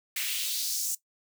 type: noise with high-pass filter sweep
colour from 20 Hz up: white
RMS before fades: -31 dBFS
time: 0.16-0.95 s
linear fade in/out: 5 ms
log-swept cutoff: 2100 to 7200 Hz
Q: 2.2
effects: noise-tail reverb RT60 0.1 s tail -17 dB re dry